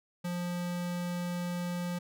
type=tone; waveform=square; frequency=176 Hz; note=F3; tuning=14 cents sharp; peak=-33 dBFS; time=0.24-1.99 s; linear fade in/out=10 ms; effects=none